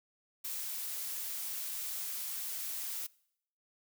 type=noise; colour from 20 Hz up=blue; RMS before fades=-39 dBFS; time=0.44-3.07 s; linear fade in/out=10 ms; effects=noise-tail reverb RT60 0.7 s tail -23 dB re dry